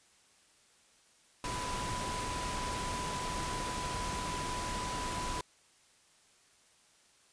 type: tone in noise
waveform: sine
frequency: 993 Hz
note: B5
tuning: 9 cents sharp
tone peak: -38 dBFS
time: 1.44-5.41 s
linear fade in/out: 2 ms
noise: pink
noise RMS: -38 dBFS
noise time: 1.44-5.41 s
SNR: -3 dB
effects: white hiss -65 dBFS RMS until 7.32 s + resampled to 22050 Hz